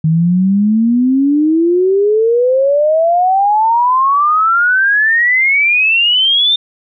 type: exponential sweep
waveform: sine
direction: up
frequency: 155.56 to 3630 Hz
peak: -8 dBFS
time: 0.04-6.56 s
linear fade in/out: 5 ms
effects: none